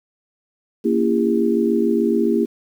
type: chord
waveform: sine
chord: A# diminished seventh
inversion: none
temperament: just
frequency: 233.1 / 279.7 / 335.6 / 402.8 Hz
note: A#3 / C#4 / E4 / G4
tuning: 0 / +16 / +31 / +47 cents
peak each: -19 / -25 / -20 / -20 dBFS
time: 0.84-2.46 s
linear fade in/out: 20 ms
effects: 8-bit